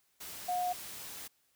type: tone in noise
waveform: sine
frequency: 720 Hz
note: F#5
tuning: 47 cents flat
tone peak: -30 dBFS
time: 0.48-0.73 s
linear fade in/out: 10 ms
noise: white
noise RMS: -45 dBFS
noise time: 0.2-1.28 s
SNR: +12 dB
effects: white hiss -73 dBFS RMS until 1.55 s